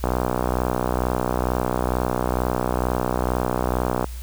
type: click train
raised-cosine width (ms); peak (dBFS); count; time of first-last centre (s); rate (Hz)
1; -7; 250; 0.04-4.043; 62.2
effects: added 60 Hz sine -30 dBFS peak until 4.22 s + white hiss -44 dBFS RMS until 4.22 s